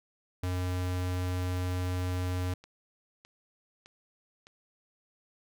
square tone, 90.7 Hz, F#2, 34 cents flat, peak -30 dBFS, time 0.43-2.54 s, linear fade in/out 5 ms
click train, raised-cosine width 0.2 ms, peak -34 dBFS, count 4, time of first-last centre 2.64-4.469 s, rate 1.64 Hz
effects none

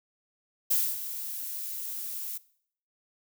violet noise with ADSR envelope, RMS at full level -24 dBFS, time 0.7-2.38 s, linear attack 13 ms, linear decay 250 ms, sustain -12 dB, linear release 9 ms, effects noise-tail reverb RT60 0.6 s tail -20 dB re dry

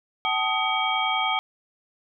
sine tone cluster, 760 / 870 / 1251 / 2265 / 3222 Hz, F#5 / A5 / D#6 / C#7 / G7, +46 / -20 / +9 / +37 / +47 cents, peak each -28 dBFS, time 0.25-1.39 s, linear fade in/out 0 ms, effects none

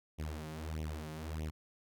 sawtooth tone with flanger, 77.78 Hz, D#2, in tune, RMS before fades -41 dBFS, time 0.18-1.51 s, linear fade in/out 20 ms, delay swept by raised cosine 0.32 to 5.72 ms, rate 1.6 Hz, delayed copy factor +1, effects none

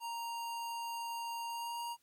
square tone with pitch glide, 932.3 to 942 Hz, A#5 to A#5, 0 to +18 cents, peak -39 dBFS, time 0-1.97 s, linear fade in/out 50 ms, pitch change +18 cents, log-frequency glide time 1.48-1.82 s, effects white hiss -75 dBFS RMS until 2.02 s + AAC 64 kbps

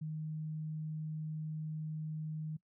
sine tone, 155.56 Hz, D#3, in tune, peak -37 dBFS, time 0.01-2.57 s, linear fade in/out 10 ms, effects noise-tail reverb RT60 0.1 s tail -21 dB re dry

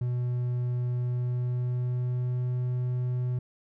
triangle tone with pitch glide, 123.1 to 124.67 Hz, B2 to B2, -5 to +17 cents, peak -24 dBFS, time 0.01-3.39 s, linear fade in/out 5 ms, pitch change +22 cents, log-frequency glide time 0.97-2.49 s, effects none

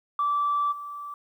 sine tone with level steps, 1162 Hz, D6, 19 cents flat, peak -21 / -34 dBFS, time 0.19-1.14 s, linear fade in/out 2 ms, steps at 0.71 s, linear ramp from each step 20 ms, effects tanh soft clip ceiling -17 dBFS + 10-bit

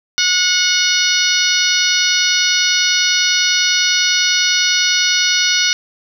harmonic tone, 730 Hz, F#5, 24 cents flat, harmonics 2 / 3 / 4 / 5 / 6 / 7 / 8, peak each -20 / -20 / -20 / -20 / -20 / -20 / -20 dBFS, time 0.18-5.73 s, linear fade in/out 0 ms, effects 7-bit

